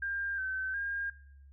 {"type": "tone with pitch steps", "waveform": "sine", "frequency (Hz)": [1599, 1536, 1614], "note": ["G6", "G6", "G#6"], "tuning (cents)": [34, -36, -50], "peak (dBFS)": -32, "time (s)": [0.02, 1.1], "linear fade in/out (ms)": 5, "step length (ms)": 360, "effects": ["noise-tail reverb RT60 0.7 s tail -19 dB re dry", "added 69 Hz sine -52 dBFS peak until 1.52 s"]}